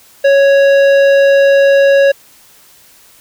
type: tone with tanh clipping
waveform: sine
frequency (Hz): 554.4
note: C#5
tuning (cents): 0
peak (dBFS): -7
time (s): 0.24-2.12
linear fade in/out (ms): 10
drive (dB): 13
effects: white hiss -44 dBFS RMS until 3.2 s